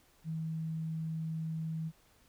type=tone; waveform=sine; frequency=160.4 Hz; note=E3; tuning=47 cents flat; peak=-34 dBFS; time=0.24-1.92 s; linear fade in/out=50 ms; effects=pink hiss -66 dBFS RMS until 2.28 s